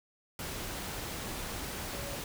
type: tone in noise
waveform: sine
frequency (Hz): 564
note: C#5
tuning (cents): +30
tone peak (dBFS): -44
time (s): 1.93-2.16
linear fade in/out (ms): 2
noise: pink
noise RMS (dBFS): -39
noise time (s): 0.39-2.24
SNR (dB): -8
effects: none